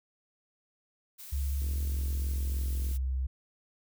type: noise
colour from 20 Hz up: blue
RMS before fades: -46 dBFS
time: 1.18-2.98 s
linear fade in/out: 20 ms
type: tone with pitch glide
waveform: sine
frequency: 69.3 to 65.03 Hz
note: C#2 to C2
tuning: 0 to -10 cents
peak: -28 dBFS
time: 1.32-3.27 s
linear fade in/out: 10 ms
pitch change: -110 cents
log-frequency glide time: 1.83-2.93 s
type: click train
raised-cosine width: 3 ms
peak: -35 dBFS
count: 57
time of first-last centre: 1.62-2.913 s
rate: 43.3 Hz
effects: none